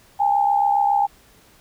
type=tone pair together; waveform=sine; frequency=810 / 877.3 Hz; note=G#5 / A5; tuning=-43 / -5 cents; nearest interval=minor second; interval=138 cents; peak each=-16 / -22 dBFS; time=0.19-1.07 s; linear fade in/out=20 ms; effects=pink hiss -53 dBFS RMS until 1.6 s